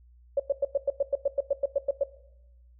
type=tone bursts; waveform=sine; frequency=556 Hz; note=C#5; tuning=5 cents sharp; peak=-20 dBFS; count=14; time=0.37-2.036 s; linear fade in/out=5 ms; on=28 ms; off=98 ms; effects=noise-tail reverb RT60 0.9 s tail -18 dB re dry + added 60 Hz sine -53 dBFS peak until 2.79 s